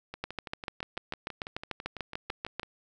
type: two click trains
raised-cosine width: 0.3 ms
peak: -23 / -17 dBFS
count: 16 / 17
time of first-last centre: 0.14-2.632 / 0.24-2.596 s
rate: 6.02 / 6.79 Hz
effects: none